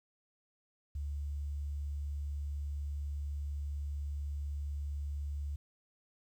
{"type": "tone", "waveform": "sine", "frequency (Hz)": 72.1, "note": "D2", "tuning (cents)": -31, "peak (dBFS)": -35, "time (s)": [0.95, 5.56], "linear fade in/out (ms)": 5, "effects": ["11-bit"]}